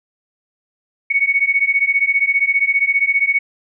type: beating tone pair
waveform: sine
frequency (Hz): 2217 / 2232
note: C#7 / C#7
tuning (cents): 0 / +11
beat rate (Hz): 15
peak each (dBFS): -16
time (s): 1.1-3.39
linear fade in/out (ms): 10
effects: none